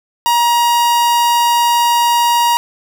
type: tone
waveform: 45% pulse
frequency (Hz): 949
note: A#5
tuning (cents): +31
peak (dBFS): -10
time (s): 0.26-2.57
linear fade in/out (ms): 0
effects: none